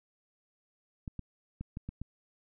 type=clicks; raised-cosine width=5 ms; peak=-26 dBFS; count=6; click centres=1.078 / 1.193 / 1.61 / 1.771 / 1.89 / 2.016 s; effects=none